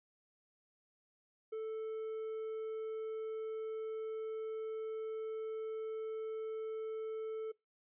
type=tone; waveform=triangle; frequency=440 Hz; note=A4; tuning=in tune; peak=-36 dBFS; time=1.52-7.52 s; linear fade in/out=10 ms; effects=noise-tail reverb RT60 0.2 s tail -23 dB re dry + resampled to 8000 Hz